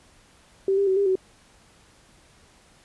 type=tone with pitch steps; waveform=sine; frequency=387.6 / 397.9 / 379.3 / 400.1 / 376.5 Hz; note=G4 / G4 / F#4 / G4 / F#4; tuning=-20 / +26 / +43 / +35 / +30 cents; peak=-18 dBFS; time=0.68-1.155 s; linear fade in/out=2 ms; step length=95 ms; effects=pink hiss -56 dBFS RMS until 2.84 s + resampled to 24000 Hz